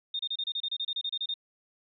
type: tone bursts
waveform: sine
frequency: 3662 Hz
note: A#7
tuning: 32 cents flat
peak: -29 dBFS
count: 15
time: 0.14-1.341 s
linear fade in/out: 5 ms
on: 53 ms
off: 29 ms
effects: none